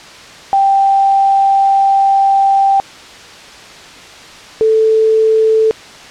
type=tone pair in turn; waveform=sine; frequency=785 / 440.6 Hz; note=G5 / A4; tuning=+2 / +2 cents; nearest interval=minor seventh; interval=1000 cents; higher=first; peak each=-7 dBFS; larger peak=neither; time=0.53-2.8 / 4.61-5.71 s; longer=first; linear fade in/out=0 ms; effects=white hiss -34 dBFS RMS until 6.1 s + low-pass 5000 Hz 12 dB/octave